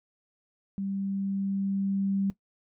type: tone with level ramp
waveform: sine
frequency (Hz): 196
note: G3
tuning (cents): 0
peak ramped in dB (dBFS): -29 to -24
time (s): 0.78-2.3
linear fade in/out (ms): 0
effects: noise-tail reverb RT60 0.1 s tail -17 dB re dry